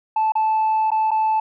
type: tone with dropouts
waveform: sine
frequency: 874 Hz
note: A5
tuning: 12 cents flat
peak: -14 dBFS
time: 0.16-1.4 s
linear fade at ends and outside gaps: 5 ms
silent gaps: 0.321-0.353 / 0.905-0.916 / 1.108-1.114 s
effects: tanh soft clip ceiling -14 dBFS